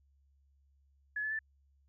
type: tone with pitch steps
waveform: sine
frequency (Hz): 1700 / 1729.7 / 1760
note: G#6 / A6 / A6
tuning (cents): +40 / -30 / 0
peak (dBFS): -33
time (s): 1.16-1.391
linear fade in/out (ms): 5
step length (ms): 77
effects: added 69 Hz sine -66 dBFS peak until 1.88 s